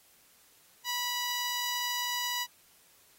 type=tone; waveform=10% pulse; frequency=978 Hz; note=B5; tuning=17 cents flat; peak=-22 dBFS; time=0.84-2.47 s; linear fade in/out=50 ms; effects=white hiss -62 dBFS RMS until 3.18 s + AAC 48 kbps